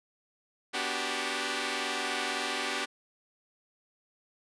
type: chord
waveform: 5% pulse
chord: G major seventh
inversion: first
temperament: equal with one note detuned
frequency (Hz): 246.9 / 290.8 / 370 / 392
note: B3 / D4 / F#4 / G4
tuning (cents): 0 / -17 / 0 / 0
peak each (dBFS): -26 / -25 / -26 / -23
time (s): 0.73-2.86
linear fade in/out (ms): 20
effects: resampled to 22050 Hz